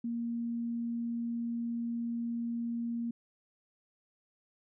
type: tone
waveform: sine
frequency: 234.2 Hz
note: A#3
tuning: 8 cents sharp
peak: -32 dBFS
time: 0.04-3.11 s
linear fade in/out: 5 ms
effects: none